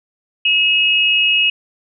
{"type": "tone pair together", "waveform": "sine", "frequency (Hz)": [2580, 2879], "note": ["E7", "F#7"], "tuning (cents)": [-38, -48], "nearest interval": "major second", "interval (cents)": 190, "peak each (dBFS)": -14, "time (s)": [0.45, 1.5], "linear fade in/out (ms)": 5, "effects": []}